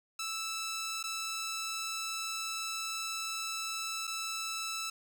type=tone with dropouts; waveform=10% pulse; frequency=1318.5 Hz; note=E6; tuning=in tune; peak=-27 dBFS; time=0.19-4.9 s; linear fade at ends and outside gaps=5 ms; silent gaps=1.029-1.038 / 4.071-4.075 s; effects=none